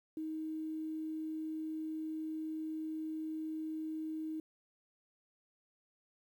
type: tone with quantisation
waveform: sine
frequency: 314.8 Hz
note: D#4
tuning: 20 cents sharp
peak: -37 dBFS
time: 0.17-4.4 s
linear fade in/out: 2 ms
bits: 11
effects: none